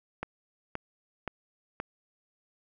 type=click train; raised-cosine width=0.5 ms; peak=-18 dBFS; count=4; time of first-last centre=0.23-1.801 s; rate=1.91 Hz; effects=none